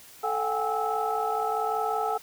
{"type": "tone cluster", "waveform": "sine", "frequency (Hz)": [439.7, 726, 791, 832, 1307], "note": ["A4", "F#5", "G5", "G#5", "E6"], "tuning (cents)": [-1, -33, 15, 3, -15], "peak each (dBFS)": -31, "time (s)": [0.23, 2.18], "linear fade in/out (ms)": 10, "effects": ["tanh soft clip ceiling -15 dBFS", "white hiss -50 dBFS RMS until 2.22 s"]}